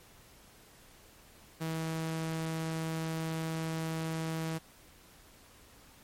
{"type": "tone", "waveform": "sawtooth", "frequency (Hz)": 161.4, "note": "E3", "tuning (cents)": -36, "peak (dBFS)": -29, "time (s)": [1.6, 4.59], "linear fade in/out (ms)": 20, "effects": ["pink hiss -58 dBFS RMS until 6.03 s", "MP3 64 kbps"]}